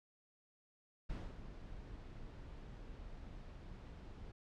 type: noise with ADSR envelope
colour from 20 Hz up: brown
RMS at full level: -42 dBFS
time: 1.09-4.32 s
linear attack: 13 ms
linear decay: 240 ms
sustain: -9 dB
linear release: 8 ms
effects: low-pass 5000 Hz 12 dB/octave